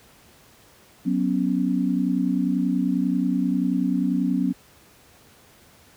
sine chord, F# suspended fourth, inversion none, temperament equal, 185 / 246.9 / 277.2 Hz, F#3 / B3 / C#4, 0 / 0 / 0 cents, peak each -24 dBFS, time 1.05-4.53 s, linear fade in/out 20 ms, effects pink hiss -53 dBFS RMS until 5.96 s + high-pass 60 Hz 12 dB/octave

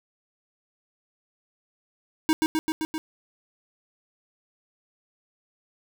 square tone with echo, 316.2 Hz, D#4, 28 cents sharp, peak -18 dBFS, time 2.29-2.33 s, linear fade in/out 0 ms, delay 130 ms, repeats 5, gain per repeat -2 dB, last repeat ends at 2.98 s, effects none

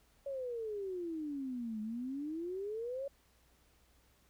sine exponential two-way sweep, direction down then up, 565 to 211 to 565 Hz, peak -37 dBFS, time 0.26-3.08 s, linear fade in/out 5 ms, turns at 1.81 s, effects added 60 Hz sine -70 dBFS peak until 4.29 s + pink hiss -70 dBFS RMS until 4.29 s

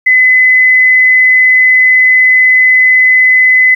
sine tone, 2021 Hz, B6, 39 cents sharp, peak -3 dBFS, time 0.06-3.75 s, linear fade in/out 10 ms, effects 7-bit

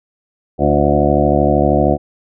harmonic tone with a mistuned harmonic, 72.9 Hz, D2, 12 cents flat, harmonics 1 / 2 / 3 / 4 / 5 / 7 / 8 / 9 / 10, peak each -19 / -19 / -19 / -19 / -19 / -19 / -19 / -19 / -19 dBFS, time 0.58-1.98 s, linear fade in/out 50 ms, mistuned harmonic 5, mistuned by -18 cents, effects none

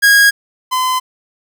45% pulse tone pair in turn, 1641 / 1021.9 Hz, G#6 / C6, -21 / -41 cents, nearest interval minor sixth, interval 820 cents, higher first, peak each -6 / -13 dBFS, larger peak first, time 0.02-0.31 / 0.71-1 s, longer neither, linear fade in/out 20 ms, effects none

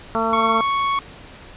harmonic tone, 225.5 Hz, A3, 43 cents sharp, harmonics 1 / 2 / 3 / 4 / 5 / 6, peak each -25 / -25 / -25 / -25 / -25 / -25 dBFS, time 0.15-0.61 s, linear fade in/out 0 ms
40% pulse tone, 1110 Hz, C#6, 2 cents sharp, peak -17 dBFS, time 0.33-0.99 s, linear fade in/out 2 ms
clicks, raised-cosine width 0.3 ms, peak -26 dBFS, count 3, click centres 0.795 / 0.884 / 1.022 s
effects pink hiss -41 dBFS RMS until 1.56 s + resampled to 8000 Hz

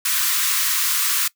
white high-pass noise, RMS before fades -20 dBFS, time 0.05-1.28 s, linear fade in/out 5 ms, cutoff 1000 Hz, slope 96 dB/octave, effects noise-tail reverb RT60 0.1 s tail -21 dB re dry

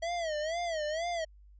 square tone with vibrato, 647 Hz, E5, 32 cents flat, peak -32 dBFS, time 0.02-1.25 s, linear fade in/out 10 ms, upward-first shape sine, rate 2.1 Hz, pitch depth 140 cents each way, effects added 50 Hz sine -53 dBFS peak until 1.59 s + resampled to 16000 Hz

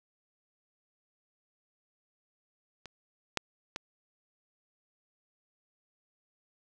clicks, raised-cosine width 0.2 ms, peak -27 / -11 / -18 dBFS, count 3, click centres 2.857 / 3.373 / 3.761 s, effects none

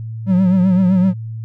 triangle tone with vibrato, 185.5 Hz, F#3, 5 cents sharp, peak -8 dBFS, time 0.26-1.14 s, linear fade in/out 50 ms, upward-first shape triangle, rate 7.8 Hz, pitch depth 83 cents each way, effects added 112 Hz sine -24 dBFS peak until 1.44 s

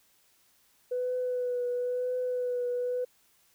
sine tone with vibrato, 496 Hz, B4, 7 cents sharp, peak -27 dBFS, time 0.91-3.05 s, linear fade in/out 10 ms, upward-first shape triangle, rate 0.99 Hz, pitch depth 26 cents each way, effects tanh soft clip ceiling -23 dBFS + white hiss -66 dBFS RMS until 3.54 s

